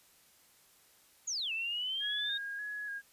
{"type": "exponential two-way sweep", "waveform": "sine", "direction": "down then up", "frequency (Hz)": [6980, 2611, 3745], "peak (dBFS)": -33, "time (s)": [1.27, 2.38], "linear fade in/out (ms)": 10, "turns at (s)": 1.52}
{"type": "tone with vibrato", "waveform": "sine", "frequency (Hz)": 1656, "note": "G#6", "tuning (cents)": -5, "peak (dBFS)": -37, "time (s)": [2, 3.02], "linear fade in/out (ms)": 50, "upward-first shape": "square", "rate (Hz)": 1.7, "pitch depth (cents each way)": 28}
{"effects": ["white hiss -64 dBFS RMS until 3.12 s", "resampled to 32000 Hz"]}